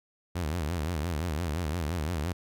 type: tone with vibrato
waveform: sawtooth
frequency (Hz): 81.1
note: E2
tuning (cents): -28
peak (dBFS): -25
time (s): 0.35-2.33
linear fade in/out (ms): 10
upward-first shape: sine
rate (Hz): 5.8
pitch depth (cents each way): 190
effects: none